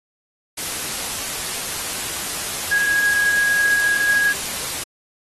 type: tone in noise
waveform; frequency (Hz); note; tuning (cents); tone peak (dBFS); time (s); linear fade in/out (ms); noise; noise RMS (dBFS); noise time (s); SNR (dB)
sine; 1650; G#6; -12; -15; 2.71-4.33; 10; white; -26; 0.57-4.84; +8
effects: AAC 32 kbps